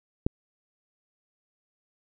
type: click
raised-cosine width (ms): 3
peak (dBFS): -10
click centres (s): 0.265
effects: none